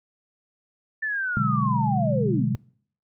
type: linear sweep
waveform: sine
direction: down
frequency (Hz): 1783 to 92.2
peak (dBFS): -24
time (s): 1.02-2.56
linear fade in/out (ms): 10
type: chord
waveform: sine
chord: G# half-diminished seventh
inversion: first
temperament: equal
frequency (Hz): 123.47 / 146.83 / 185 / 207.7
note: B2 / D3 / F#3 / G#3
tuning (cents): 0 / 0 / 0 / 0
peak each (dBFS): -26 / -26 / -29 / -26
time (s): 1.37-2.55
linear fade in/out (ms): 0
effects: noise-tail reverb RT60 0.6 s tail -25 dB re dry